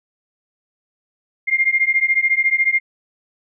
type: beating tone pair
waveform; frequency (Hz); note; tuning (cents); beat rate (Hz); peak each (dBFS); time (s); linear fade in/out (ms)
sine; 2109 / 2123; C7 / C7; +13 / +25; 14; -17; 1.47-2.8; 20
effects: none